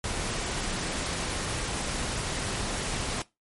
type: noise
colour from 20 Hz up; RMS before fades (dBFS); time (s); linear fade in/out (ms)
pink; -31; 0.04-3.22; 2
effects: noise-tail reverb RT60 0.2 s tail -19 dB re dry + MP3 48 kbps